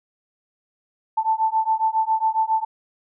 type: beating tone pair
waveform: sine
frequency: 880 / 887.3 Hz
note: A5 / A5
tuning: 0 / +14 cents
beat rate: 7.3 Hz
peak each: -21 dBFS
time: 1.17-2.65 s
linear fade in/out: 10 ms
effects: none